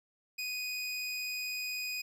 25% pulse tone, 2489 Hz, D#7, in tune, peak -31 dBFS, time 0.38-2.02 s, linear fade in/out 10 ms, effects none

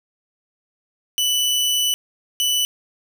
sawtooth tone bursts at uneven times, 2977 Hz, F#7, 10 cents sharp, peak -14 dBFS, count 2, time 1.18-1.94 / 2.4-2.65 s, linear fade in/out 0 ms, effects none

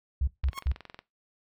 sine tone bursts, 66.7 Hz, C2, 34 cents sharp, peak -23 dBFS, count 3, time 0.21-0.722 s, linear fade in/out 5 ms, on 64 ms, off 160 ms
click train, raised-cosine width 0.3 ms, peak -27 dBFS, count 13, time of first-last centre 0.44-0.99 s, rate 21.8 Hz
sawtooth tone with exponential growth, 1089 Hz, C#6, 31 cents flat, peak -26 dBFS, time 0.51-0.59 s, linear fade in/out 2 ms, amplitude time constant 16 ms
effects noise-tail reverb RT60 0.2 s tail -19 dB re dry

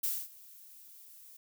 violet noise with ADSR envelope, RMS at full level -31 dBFS, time 0.03-1.37 s, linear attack 10 ms, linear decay 240 ms, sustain -23 dB, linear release 5 ms, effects none

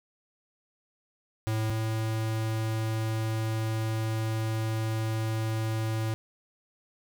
square tone pair in turn, 109.9 / 110.79 Hz, A2 / A2, -2 / +12 cents, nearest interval unison, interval 14 cents, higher second, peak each -27 / -28 dBFS, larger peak first, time 1.47-1.7 / 1.7-6.14 s, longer second, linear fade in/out 0 ms, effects none

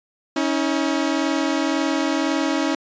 sawtooth tone pair together, 277.2 / 319.1 Hz, C#4 / D#4, 0 / +44 cents, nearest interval major second, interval 244 cents, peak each -18 dBFS, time 0.36-2.75 s, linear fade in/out 5 ms, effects resampled to 16000 Hz

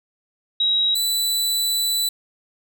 sine / sawtooth tone pair in turn, 3838 / 3975 Hz, A#7 / B7, +50 / +10 cents, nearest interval minor second, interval 60 cents, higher second, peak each -16 dBFS, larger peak neither, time 0.6-0.95 / 0.95-2.09 s, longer second, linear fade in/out 5 ms, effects none

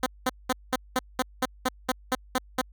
10% pulse tone bursts, 256 Hz, C4, 38 cents flat, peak -14 dBFS, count 12, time 0.03-2.614 s, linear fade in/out 2 ms, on 32 ms, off 200 ms, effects added 50 Hz sine -49 dBFS peak until 2.72 s

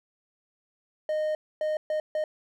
triangle tone bursts at uneven times, 616 Hz, D#5, 17 cents flat, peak -23 dBFS, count 4, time 1.09-1.35 / 1.61-1.77 / 1.9-2 / 2.15-2.24 s, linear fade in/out 2 ms, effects none

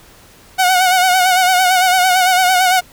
sawtooth tone with vibrato, 737 Hz, F#5, 7 cents flat, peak -6 dBFS, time 0.58-2.81 s, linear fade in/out 20 ms, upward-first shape sine, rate 8.9 Hz, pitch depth 52 cents each way, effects pink hiss -44 dBFS RMS until 2.92 s

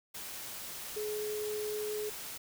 sine tone in noise, 423.4 Hz, G#4, 33 cents sharp, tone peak -34 dBFS, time 0.96-2.1 s, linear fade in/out 10 ms, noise white, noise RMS -43 dBFS, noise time 0.14-2.38 s, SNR +6 dB, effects none

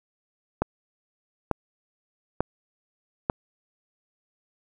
click train, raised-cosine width 1 ms, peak -8 dBFS, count 4, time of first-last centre 0.62-3.299 s, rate 1.12 Hz, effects none

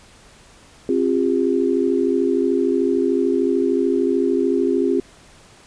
sine tone cluster, 266.5 / 349.5 / 402.9 Hz, C4 / F4 / G4, +32 / +1 / +48 cents, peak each -20 dBFS, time 0.89-5 s, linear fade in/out 2 ms, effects pink hiss -48 dBFS RMS until 5.66 s + resampled to 22050 Hz

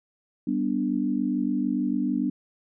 sine chord, G major, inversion none, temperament equal, 196 / 246.9 / 293.7 Hz, G3 / B3 / D4, 0 / 0 / 0 cents, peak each -29 / -26 / -27 dBFS, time 0.47-2.3 s, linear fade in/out 5 ms, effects none

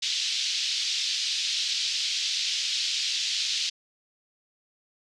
pink band-pass noise, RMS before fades -28 dBFS, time 0.02-3.7 s, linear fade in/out 10 ms, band 3200 to 5500 Hz, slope 24 dB/octave, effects low-pass 9000 Hz 12 dB/octave

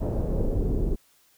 brown noise with low-pass filter sweep, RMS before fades -25 dBFS, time 0-0.96 s, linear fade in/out 20 ms, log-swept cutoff 620 to 360 Hz, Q 2, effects white hiss -62 dBFS RMS until 1.37 s

